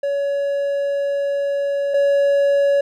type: tone pair in turn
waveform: triangle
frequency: 563 / 563 Hz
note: C#5 / C#5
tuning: +27 / +27 cents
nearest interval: unison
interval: 0 cents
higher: neither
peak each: -16 / -11 dBFS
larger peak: second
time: 0.03-1.94 / 1.94-2.81 s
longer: first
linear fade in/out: 5 ms
effects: none